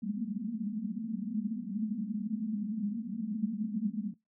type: band-pass noise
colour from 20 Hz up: pink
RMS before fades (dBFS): -35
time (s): 0.02-4.14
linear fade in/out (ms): 10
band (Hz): 200 to 230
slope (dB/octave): 96
effects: noise-tail reverb RT60 0.2 s tail -22 dB re dry